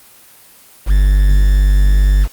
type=tone with quantisation; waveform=triangle; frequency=49 Hz; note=G1; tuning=in tune; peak=-5 dBFS; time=0.86-2.28 s; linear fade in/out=50 ms; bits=5; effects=white hiss -43 dBFS RMS until 2.32 s + Opus 24 kbps